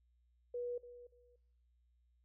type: tone with echo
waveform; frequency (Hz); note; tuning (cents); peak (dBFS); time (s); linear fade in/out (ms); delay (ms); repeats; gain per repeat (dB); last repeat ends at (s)
sine; 485.9; B4; -28; -38; 0.54-0.78; 5; 290; 2; -14; 1.36
effects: noise-tail reverb RT60 0.6 s tail -18 dB re dry + added 60 Hz sine -70 dBFS peak until 2.24 s